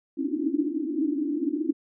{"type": "band-pass noise", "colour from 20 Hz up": "pink", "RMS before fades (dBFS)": -27, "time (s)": [0.17, 1.73], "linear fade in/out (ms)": 10, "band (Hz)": [270, 330], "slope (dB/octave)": 96, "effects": []}